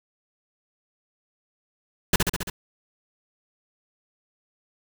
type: noise with echo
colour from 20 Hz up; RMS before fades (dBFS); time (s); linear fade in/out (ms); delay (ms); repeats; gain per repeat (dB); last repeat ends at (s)
pink; -17; 2.13-2.16; 5; 68; 5; -3; 2.5
effects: none